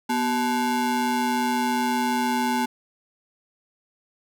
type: ring-modulated tone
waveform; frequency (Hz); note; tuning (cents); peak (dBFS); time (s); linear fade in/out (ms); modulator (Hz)
square; 313.8; D#4; +15; -19; 0.09-2.66; 10; 559
effects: none